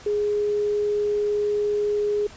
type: tone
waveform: sine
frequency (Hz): 415.3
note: G#4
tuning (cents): 0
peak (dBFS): -20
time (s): 0.06-2.27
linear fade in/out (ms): 5
effects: pink hiss -45 dBFS RMS until 2.36 s + resampled to 16000 Hz